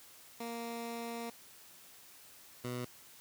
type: tone pair in turn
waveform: 15% pulse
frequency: 233.1 / 123.48 Hz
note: A#3 / B2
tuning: 0 / 0 cents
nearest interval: major seventh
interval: 1100 cents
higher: first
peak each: -33 / -31 dBFS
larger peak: second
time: 0.4-1.3 / 2.64-2.85 s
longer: first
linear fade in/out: 5 ms
effects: white hiss -57 dBFS RMS until 3.2 s + high-pass 60 Hz 12 dB/octave